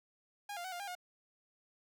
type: tone with pitch steps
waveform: sawtooth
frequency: 816 / 698 / 750 / 703 / 803 / 718 Hz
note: G#5 / F5 / F#5 / F5 / G5 / F5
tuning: -31 / -1 / +23 / +11 / +41 / +48 cents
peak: -37 dBFS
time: 0.49-0.952 s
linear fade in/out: 5 ms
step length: 77 ms
effects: none